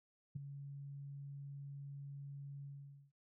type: tone with ADSR envelope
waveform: sine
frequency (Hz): 140.5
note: C#3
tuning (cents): +24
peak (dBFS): -36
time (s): 0.35-3.12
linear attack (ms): 12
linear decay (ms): 10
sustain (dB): -10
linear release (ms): 480
effects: tanh soft clip ceiling -32 dBFS